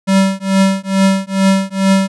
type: tone with tremolo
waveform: square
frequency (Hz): 193.1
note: G3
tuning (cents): -26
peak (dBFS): -7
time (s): 0.07-2.08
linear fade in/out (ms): 20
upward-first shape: triangle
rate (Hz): 2.3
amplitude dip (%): 100
effects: resampled to 24000 Hz